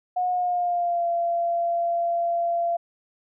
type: tone with pitch glide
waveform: sine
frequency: 725 to 685.1 Hz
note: F#5 to F5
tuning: -35 to -33 cents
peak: -21 dBFS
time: 0.16-2.77 s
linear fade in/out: 10 ms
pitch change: -98 cents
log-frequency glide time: 0.3-1.07 s
effects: none